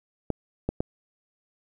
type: clicks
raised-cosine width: 2 ms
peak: -12 dBFS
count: 3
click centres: 0.303 / 0.69 / 0.805 s
effects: 9-bit